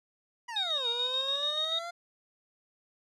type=exponential two-way sweep; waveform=25% pulse; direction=down then up; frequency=987.8 to 465.8 to 700 Hz; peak=-33 dBFS; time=0.48-1.91 s; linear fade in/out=10 ms; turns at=0.88 s
type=tone with tremolo; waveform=sine; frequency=3729 Hz; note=A#7; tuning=in tune; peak=-27 dBFS; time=0.56-1.79 s; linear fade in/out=5 ms; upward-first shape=square; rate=6.9 Hz; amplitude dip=40%
effects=low-pass 7000 Hz 12 dB/octave